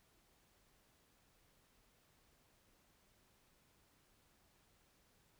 silence, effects pink hiss -73 dBFS RMS until 5.39 s

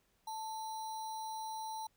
sine tone with sample-and-hold, 880 Hz, A5, in tune, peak -39 dBFS, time 0.27-1.87 s, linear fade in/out 5 ms, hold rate 4900 Hz, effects pink hiss -75 dBFS RMS until 1.96 s

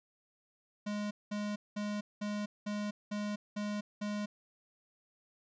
square tone bursts, 207.7 Hz, G#3, in tune, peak -35 dBFS, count 8, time 0.86-4.26 s, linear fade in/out 10 ms, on 250 ms, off 200 ms, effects resampled to 16000 Hz

